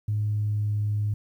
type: tone with pitch glide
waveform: sine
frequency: 105.5 to 104.59 Hz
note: G#2 to G#2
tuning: +28 to +13 cents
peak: -22 dBFS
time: 0.08-1.14 s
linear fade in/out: 5 ms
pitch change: -15 cents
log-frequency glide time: 0.2-0.74 s
effects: tanh soft clip ceiling -18 dBFS + 10-bit